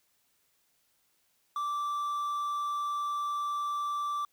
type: tone with quantisation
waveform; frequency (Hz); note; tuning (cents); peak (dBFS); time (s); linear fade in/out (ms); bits
triangle; 1169; D6; -8; -28; 1.56-4.25; 2; 9
effects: white hiss -72 dBFS RMS until 4.32 s